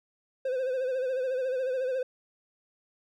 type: tone with vibrato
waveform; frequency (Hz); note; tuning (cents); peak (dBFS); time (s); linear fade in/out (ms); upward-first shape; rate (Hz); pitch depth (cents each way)
triangle; 516; C5; -24; -25; 0.45-2.03; 5; sine; 14; 61
effects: none